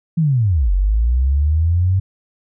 sine linear two-way sweep, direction down then up, 170 to 44.59 to 96.5 Hz, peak -12 dBFS, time 0.17-2 s, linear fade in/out 10 ms, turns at 0.72 s, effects none

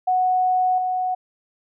sine tone with level steps, 738 Hz, F#5, 5 cents flat, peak -16 / -20 dBFS, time 0.07-1.15 s, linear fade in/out 10 ms, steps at 0.78 s, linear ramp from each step 2 ms, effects none

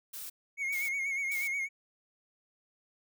blue noise bursts, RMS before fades -42 dBFS, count 3, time 0.13-1.48 s, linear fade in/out 10 ms, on 170 ms, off 420 ms
triangle tone with vibrato, 2191 Hz, C#7, 21 cents flat, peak -29 dBFS, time 0.57-1.69 s, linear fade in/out 50 ms, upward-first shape sine, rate 8.3 Hz, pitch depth 55 cents each way
effects none

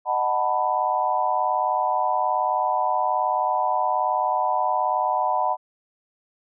sine chord, B dominant seventh, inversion first, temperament just, 617.4 / 740.8 / 889 / 987.8 Hz, D#5 / F#5 / A5 / B5, -14 / +2 / +18 / 0 cents, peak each -28 / -24 / -26 / -24 dBFS, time 0.05-5.57 s, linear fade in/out 50 ms, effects none

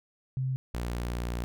sine / sawtooth tone pair in turn, 130.81 / 59.46 Hz, C3 / A#1, 0 / +35 cents, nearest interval octave + major second, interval 1365 cents, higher first, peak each -27 dBFS, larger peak neither, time 0.37-0.56 / 0.74-1.44 s, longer second, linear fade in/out 0 ms, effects none

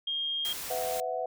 sine tone, 3227 Hz, G7, 50 cents sharp, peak -29 dBFS, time 0.07-0.53 s, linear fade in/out 5 ms
white noise, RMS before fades -38 dBFS, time 0.45-1 s, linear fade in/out 0 ms
sine chord, B suspended fourth, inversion none, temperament equal with one note detuned, 502.5 / 659.3 / 740 Hz, B4 / E5 / F#5, +30 / 0 / 0 cents, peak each -34 dBFS, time 0.7-1.26 s, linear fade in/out 5 ms
effects none

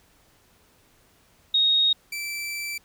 sine / sawtooth tone pair in turn, 3742 / 2331 Hz, A#7 / D7, +6 / -14 cents, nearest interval minor sixth, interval 820 cents, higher first, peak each -17 / -26 dBFS, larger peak first, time 1.54-1.93 / 2.12-2.78 s, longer second, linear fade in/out 5 ms, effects pink hiss -60 dBFS RMS until 2.84 s

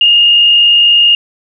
sine tone with frequency modulation, 2838 Hz, F7, 27 cents sharp, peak -4 dBFS, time 0.01-1.15 s, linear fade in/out 2 ms, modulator 40.1 Hz, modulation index 1.1, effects none

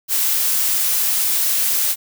blue noise, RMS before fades -18 dBFS, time 0.08-1.96 s, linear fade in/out 50 ms, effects none

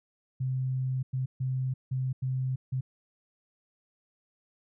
sine tone bursts at uneven times, 130 Hz, C3, 11 cents flat, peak -27 dBFS, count 6, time 0.4-1.03 / 1.13-1.26 / 1.4-1.74 / 1.91-2.13 / 2.22-2.56 / 2.72-2.81 s, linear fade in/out 10 ms, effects none

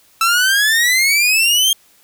sawtooth exponential sweep, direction up, 1318.5 to 3233 Hz, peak -8 dBFS, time 0.21-1.73 s, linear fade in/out 2 ms, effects white hiss -52 dBFS RMS until 2.03 s

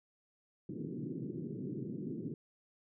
pink band-pass noise, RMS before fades -41 dBFS, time 0.69-2.34 s, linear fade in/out 5 ms, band 130 to 390 Hz, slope 48 dB/octave, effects none

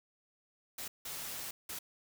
white noise bursts at uneven times, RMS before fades -42 dBFS, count 3, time 0.78-0.88 / 1.05-1.51 / 1.69-1.79 s, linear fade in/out 5 ms, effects none

